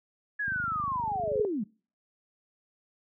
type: linear sweep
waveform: sine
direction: down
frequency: 1709 to 185 Hz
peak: -28 dBFS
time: 0.39-1.64 s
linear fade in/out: 10 ms
type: click train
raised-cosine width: 5 ms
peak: -28 dBFS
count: 24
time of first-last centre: 0.48-1.396 s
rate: 25.1 Hz
type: tone with exponential growth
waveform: sine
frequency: 423.9 Hz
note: G#4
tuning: 35 cents sharp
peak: -20 dBFS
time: 0.99-1.45 s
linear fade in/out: 1 ms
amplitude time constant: 100 ms
effects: noise-tail reverb RT60 0.4 s tail -26 dB re dry + high-pass 80 Hz 12 dB/octave